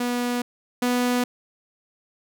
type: tone pair in turn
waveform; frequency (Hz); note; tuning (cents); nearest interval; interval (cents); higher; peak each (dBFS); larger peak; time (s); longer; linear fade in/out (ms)
sawtooth; 243.8 / 246.3; B3 / B3; -22 / -5; unison; 17; second; -19 / -16; second; 0-0.42 / 0.82-1.24; neither; 5
effects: none